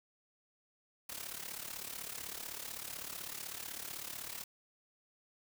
white noise with amplitude modulation, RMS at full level -41 dBFS, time 1.09-4.44 s, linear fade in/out 5 ms, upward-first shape sine, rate 35.9 Hz, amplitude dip 75%, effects none

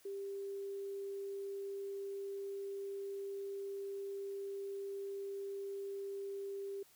sine tone, 395.7 Hz, G4, 16 cents sharp, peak -40 dBFS, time 0.05-6.83 s, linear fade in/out 5 ms, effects white hiss -66 dBFS RMS until 6.95 s

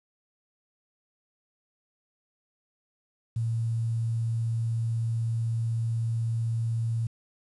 sine tone with quantisation, 114.5 Hz, A#2, 31 cents flat, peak -25 dBFS, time 3.36-7.07 s, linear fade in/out 5 ms, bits 9, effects resampled to 24000 Hz

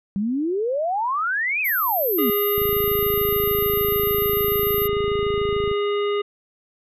sine exponential two-way sweep, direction up then down, 190.7 to 2590 to 216 Hz, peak -20 dBFS, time 0.16-2.3 s, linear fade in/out 0 ms, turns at 1.61 s
sine tone, 12290 Hz, G9, 35 cents flat, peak -23 dBFS, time 1.64-4.88 s, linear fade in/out 20 ms
harmonic tone, 410 Hz, G#4, 22 cents flat, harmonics 1 / 3 / 5 / 7 / 9, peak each -20 / -29 / -35 / -35 / -41 dBFS, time 2.18-6.22 s, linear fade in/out 10 ms
click train, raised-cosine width 5 ms, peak -19 dBFS, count 85, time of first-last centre 2.58-5.714 s, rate 26.8 Hz
effects none

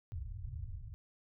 white low-pass noise, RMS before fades -43 dBFS, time 0.12-0.94 s, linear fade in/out 0 ms, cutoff 110 Hz, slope 48 dB/octave, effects none

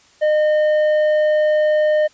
triangle tone with tanh clipping, 610 Hz, D#5, 34 cents flat, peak -14 dBFS, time 0.21-2.08 s, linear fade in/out 20 ms, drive 11 dB, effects white hiss -52 dBFS RMS until 2.13 s + resampled to 16000 Hz

